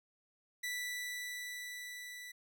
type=tone with level ramp; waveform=sawtooth; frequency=1972 Hz; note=B6; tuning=3 cents flat; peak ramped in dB=-33 to -43 dBFS; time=0.63-2.32 s; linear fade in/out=10 ms; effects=none